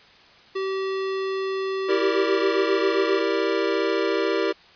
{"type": "tone", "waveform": "square", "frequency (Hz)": 384.5, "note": "G4", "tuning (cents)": -33, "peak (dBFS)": -25, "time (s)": [0.55, 3.21], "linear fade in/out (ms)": 10}
{"type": "chord", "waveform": "square", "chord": "E half-diminished seventh", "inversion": "none", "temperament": "equal", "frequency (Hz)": [329.6, 392, 466.2, 587.3], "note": ["E4", "G4", "Bb4", "D5"], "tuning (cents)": [0, 0, 0, 0], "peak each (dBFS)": [-28, -25, -27, -30], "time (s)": [1.88, 4.53], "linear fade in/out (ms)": 20}
{"effects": ["white hiss -51 dBFS RMS until 4.75 s", "resampled to 11025 Hz"]}